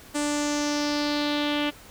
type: tone with low-pass filter sweep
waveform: sawtooth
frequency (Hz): 293.7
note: D4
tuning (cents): 0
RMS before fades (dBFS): -26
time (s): 0.14-1.71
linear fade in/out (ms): 20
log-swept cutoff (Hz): 8500 to 3000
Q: 3.5
effects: pink hiss -48 dBFS RMS until 1.9 s